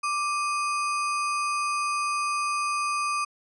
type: tone with sample-and-hold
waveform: sine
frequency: 1174.7 Hz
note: D6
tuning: in tune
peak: -24 dBFS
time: 0.03-3.25 s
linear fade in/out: 10 ms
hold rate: 3675 Hz
effects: resampled to 24000 Hz